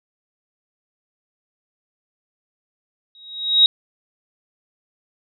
sine tone with exponential growth, 3800 Hz, A#7, 33 cents sharp, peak -6 dBFS, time 3.15-3.66 s, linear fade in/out 1 ms, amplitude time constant 110 ms, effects none

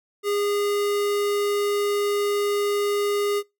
square tone, 408.8 Hz, G#4, 27 cents flat, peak -22 dBFS, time 0.23-3.43 s, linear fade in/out 50 ms, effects noise-tail reverb RT60 0.2 s tail -23 dB re dry

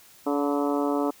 harmonic tone with a mistuned harmonic, 143.5 Hz, D3, 40 cents flat, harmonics 2 / 3 / 4 / 5 / 6 / 7 / 8 / 9, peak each -25 / -29 / -31 / -33 / -35 / -36 / -37 / -38 dBFS, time 0.26-1.11 s, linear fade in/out 10 ms, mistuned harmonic 6, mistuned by +46 cents, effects white hiss -53 dBFS RMS until 1.2 s

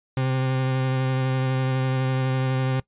40% pulse tone with vibrato, 130.81 Hz, C3, in tune, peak -20 dBFS, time 0.17-2.8 s, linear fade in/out 2 ms, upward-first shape sine, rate 12 Hz, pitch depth 15 cents each way, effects noise-tail reverb RT60 0.1 s tail -21 dB re dry + resampled to 8000 Hz

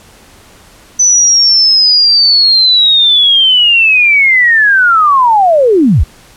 sine linear sweep, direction down, 6040 to 40.65 Hz, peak -4 dBFS, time 0.99-6.04 s, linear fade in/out 10 ms, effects pink hiss -40 dBFS RMS until 6.36 s + low-pass 12000 Hz 12 dB/octave

